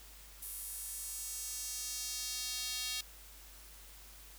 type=tone with high-pass filter sweep; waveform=square; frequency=250 Hz; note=B3; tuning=21 cents sharp; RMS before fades=-41 dBFS; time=0.42-3.01 s; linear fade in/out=5 ms; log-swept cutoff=11000 to 3700 Hz; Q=1.6; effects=added 50 Hz sine -56 dBFS peak until 4.38 s + white hiss -56 dBFS RMS until 4.38 s